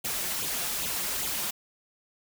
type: noise with flanger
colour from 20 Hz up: white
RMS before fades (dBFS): -31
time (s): 0.04-1.51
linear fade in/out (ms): 10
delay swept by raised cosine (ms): 0.27 to 5.77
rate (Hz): 2.5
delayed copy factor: +0.65
effects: none